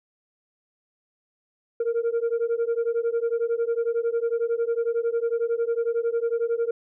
sine beating tone pair, 460 / 471 Hz, A#4 / A#4, -23 / +18 cents, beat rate 11 Hz, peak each -23 dBFS, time 1.8-6.71 s, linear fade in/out 5 ms, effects tanh soft clip ceiling -19 dBFS

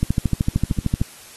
click train, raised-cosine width 5 ms, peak -5 dBFS, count 14, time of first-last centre 0.03-1.015 s, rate 13.2 Hz, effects white hiss -43 dBFS RMS until 1.36 s + AAC 32 kbps

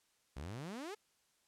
sawtooth exponential sweep, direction up, 61.74 to 444.1 Hz, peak -39 dBFS, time 0.36-0.95 s, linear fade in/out 10 ms, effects white hiss -75 dBFS RMS until 1.47 s + low-pass 10000 Hz 12 dB/octave

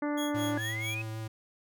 harmonic tone, 293.7 Hz, D4, in tune, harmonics 1 / 2 / 3 / 4 / 5 / 6 / 7, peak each -30 / -36 / -40 / -42 / -44 / -46 / -47 dBFS, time 0.02-0.58 s, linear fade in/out 5 ms
sawtooth tone with tremolo, 3322 Hz, G#7, in tune, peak -33 dBFS, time 0.17-0.95 s, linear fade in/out 10 ms, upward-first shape sine, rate 4.5 Hz, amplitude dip 95%
square tone with vibrato, 110.4 Hz, A2, 6 cents sharp, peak -36 dBFS, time 0.34-1.28 s, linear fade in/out 10 ms, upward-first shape sine, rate 6.2 Hz, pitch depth 10 cents each way
sine linear sweep, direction up, 1641 to 2569 Hz, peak -34 dBFS, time 0.57-1.02 s, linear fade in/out 5 ms
effects none

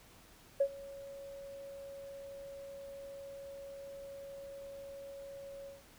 sine tone with ADSR envelope, 554.4 Hz, C#5, in tune, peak -23 dBFS, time 0.6-5.83 s, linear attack 8 ms, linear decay 69 ms, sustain -22 dB, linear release 160 ms, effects tanh soft clip ceiling -19 dBFS + pink hiss -60 dBFS RMS until 5.98 s

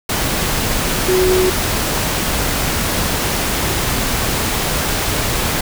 sine tone in noise, 370 Hz, F#4, in tune, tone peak -12 dBFS, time 1.08-1.5 s, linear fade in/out 5 ms, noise pink, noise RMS -18 dBFS, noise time 0.09-5.61 s, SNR +3 dB, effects none

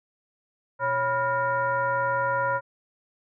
sine tone with frequency modulation, 980 Hz, B5, 14 cents flat, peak -22 dBFS, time 0.79-2.61 s, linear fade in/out 50 ms, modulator 429 Hz, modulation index 1.2, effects none

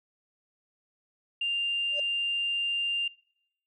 sine tone, 2794 Hz, F7, in tune, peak -26 dBFS, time 1.41-3.08 s, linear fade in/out 5 ms
sine tone with exponential growth, 583 Hz, D5, 13 cents flat, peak -29 dBFS, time 1.89-2 s, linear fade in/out 5 ms, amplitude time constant 23 ms
effects noise-tail reverb RT60 0.8 s tail -24 dB re dry + tanh soft clip ceiling -20 dBFS

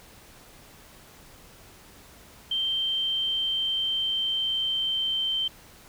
sine tone with pitch glide, 3136 to 3113 Hz, G7 to G7, 0 to -13 cents, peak -24 dBFS, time 2.51-5.48 s, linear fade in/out 5 ms, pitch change -13 cents, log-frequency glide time 2.69-5.33 s, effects pink hiss -51 dBFS RMS until 5.88 s

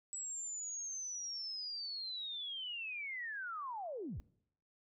sine linear sweep, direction down, 7830 to 42.64 Hz, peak -40 dBFS, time 0.13-4.2 s, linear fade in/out 0 ms, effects noise-tail reverb RT60 0.7 s tail -22 dB re dry

